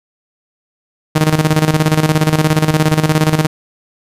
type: tone with tremolo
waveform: sawtooth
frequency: 155.56 Hz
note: D#3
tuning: in tune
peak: -4 dBFS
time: 1.15-3.47 s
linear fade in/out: 10 ms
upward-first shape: square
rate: 17 Hz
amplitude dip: 70%
effects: resampled to 32000 Hz